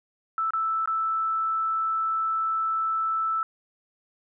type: tone with dropouts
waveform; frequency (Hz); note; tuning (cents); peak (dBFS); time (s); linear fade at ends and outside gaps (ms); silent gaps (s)
sine; 1318.5; E6; 0; -23; 0.38-3.43; 1; 0.506-0.535 / 0.858-0.875
effects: none